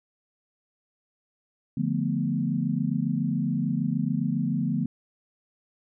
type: chord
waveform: sine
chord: B half-diminished seventh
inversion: first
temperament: equal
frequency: 146.83 / 174.61 / 220 / 246.9 Hz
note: D3 / F3 / A3 / B3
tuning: 0 / 0 / 0 / 0 cents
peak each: -29 dBFS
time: 1.77-4.86 s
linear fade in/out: 5 ms
effects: none